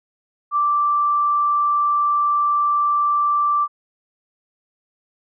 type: tone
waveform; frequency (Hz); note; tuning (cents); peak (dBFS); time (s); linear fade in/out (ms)
sine; 1172; D6; -4; -15; 0.51-3.68; 50
effects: none